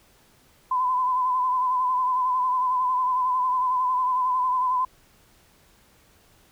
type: tone with vibrato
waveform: sine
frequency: 1012 Hz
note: B5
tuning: 42 cents sharp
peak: -20 dBFS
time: 0.71-4.85 s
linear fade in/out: 5 ms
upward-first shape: sine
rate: 11 Hz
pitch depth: 39 cents each way
effects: pink hiss -58 dBFS RMS until 6.51 s